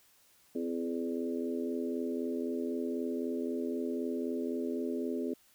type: harmonic tone with a mistuned harmonic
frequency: 83.9 Hz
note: E2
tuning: 31 cents sharp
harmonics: 3 / 4 / 5 / 6 / 7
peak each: -35 / -38 / -37 / -50 / -45 dBFS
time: 0.55-5.34 s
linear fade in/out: 5 ms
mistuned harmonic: 3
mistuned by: +33 cents
effects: white hiss -65 dBFS RMS until 5.54 s